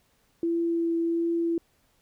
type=tone with vibrato; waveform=sine; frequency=335.3 Hz; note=E4; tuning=30 cents sharp; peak=-23 dBFS; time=0.43-1.58 s; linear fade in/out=2 ms; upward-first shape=triangle; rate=1.4 Hz; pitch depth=11 cents each way; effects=pink hiss -67 dBFS RMS until 2.01 s